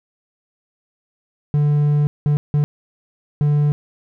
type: tone bursts at uneven times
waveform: triangle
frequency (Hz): 147.1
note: D3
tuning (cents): +3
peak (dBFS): -11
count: 4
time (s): 1.54-2.07 / 2.26-2.37 / 2.54-2.64 / 3.41-3.72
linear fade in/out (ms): 0
effects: none